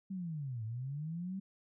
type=linear two-way sweep; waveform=sine; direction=down then up; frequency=196.7 to 107.1 to 196.7 Hz; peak=-37 dBFS; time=0.1-1.4 s; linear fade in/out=10 ms; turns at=0.64 s; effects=none